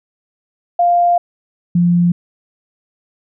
sine tone pair in turn, 698.5 / 174.16 Hz, F5 / F3, 0 / -5 cents, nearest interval 2 octaves, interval 2405 cents, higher first, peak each -9 dBFS, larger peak neither, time 0.79-1.18 / 1.75-2.12 s, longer first, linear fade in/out 5 ms, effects none

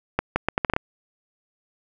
accelerating click train, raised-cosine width 0.5 ms, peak -5 dBFS, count 8, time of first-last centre 0.19-0.764 s, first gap 170 ms, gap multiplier 0.74, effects none

